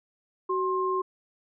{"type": "tone pair together", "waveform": "sine", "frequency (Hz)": [374.9, 1060.4], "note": ["F#4", "C6"], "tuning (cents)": [23, 23], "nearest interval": "octave + tritone", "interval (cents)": 1800, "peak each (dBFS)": -27, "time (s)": [0.49, 1.02], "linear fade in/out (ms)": 10, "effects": []}